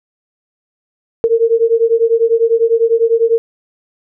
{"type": "beating tone pair", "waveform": "sine", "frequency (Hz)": [453.5, 463.5], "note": ["A#4", "A#4"], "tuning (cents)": [-48, -10], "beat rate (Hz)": 10, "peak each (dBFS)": -12, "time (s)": [1.24, 3.38], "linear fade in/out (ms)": 0, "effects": []}